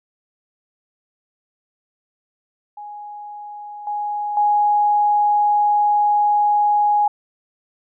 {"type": "tone with level steps", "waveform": "sine", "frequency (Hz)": 830.6, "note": "G#5", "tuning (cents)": 0, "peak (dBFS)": [-31, -21, -13], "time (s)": [2.77, 7.08], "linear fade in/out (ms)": 5, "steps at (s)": [3.87, 4.37], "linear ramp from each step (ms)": 2, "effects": []}